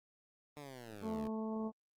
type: linear sweep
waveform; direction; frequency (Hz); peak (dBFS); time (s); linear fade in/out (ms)
10% pulse; down; 150 to 66.4; -39; 0.57-1.28; 0
type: harmonic tone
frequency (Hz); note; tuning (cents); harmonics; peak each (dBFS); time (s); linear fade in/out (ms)
219.6; A3; -3; 1 / 2 / 3 / 4 / 5; -37 / -43 / -47 / -49 / -51; 1.01-1.72; 50
effects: Opus 32 kbps